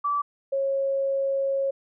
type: tone pair in turn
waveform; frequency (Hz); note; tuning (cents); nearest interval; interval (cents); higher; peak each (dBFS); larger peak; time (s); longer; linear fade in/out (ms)
sine; 1157 / 546; D6 / C#5; -26 / -26; octave + minor second; 1300; first; -22; neither; 0.04-0.22 / 0.52-1.71; second; 10
effects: none